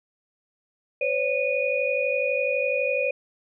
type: tone cluster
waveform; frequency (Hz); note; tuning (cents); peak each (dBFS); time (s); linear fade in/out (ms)
sine; 512 / 564 / 2467; C5 / C#5 / D#7; -38 / +30 / -15; -26; 1.01-3.11; 5
effects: none